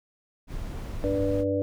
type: noise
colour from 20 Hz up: brown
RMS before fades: -34 dBFS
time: 0.47-1.45 s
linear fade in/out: 50 ms
type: harmonic tone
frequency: 98 Hz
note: G2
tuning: in tune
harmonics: 1 / 3 / 5 / 6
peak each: -31 / -28 / -27 / -30 dBFS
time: 1.04-1.62 s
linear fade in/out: 0 ms
effects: none